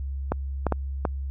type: clicks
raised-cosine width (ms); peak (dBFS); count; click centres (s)
1; -9; 4; 0.32 / 0.667 / 0.723 / 1.052
effects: added 68 Hz sine -28 dBFS peak until 1.3 s